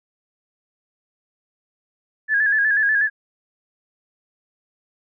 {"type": "tone with vibrato", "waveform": "sine", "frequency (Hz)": 1688, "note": "G#6", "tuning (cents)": 28, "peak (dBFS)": -15, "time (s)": [2.28, 3.1], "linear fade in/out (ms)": 50, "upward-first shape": "square", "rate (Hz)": 8.2, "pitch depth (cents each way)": 53, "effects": []}